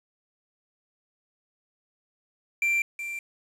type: tone with echo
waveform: triangle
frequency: 2357 Hz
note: D7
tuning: 6 cents sharp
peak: -20 dBFS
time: 2.62-2.82 s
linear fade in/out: 2 ms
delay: 370 ms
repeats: 1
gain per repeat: -10 dB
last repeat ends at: 3.19 s
effects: resampled to 32000 Hz + 8-bit